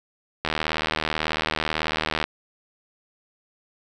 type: click train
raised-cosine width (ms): 0.3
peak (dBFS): -7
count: 141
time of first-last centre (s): 0.45-2.24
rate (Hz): 78.2
effects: none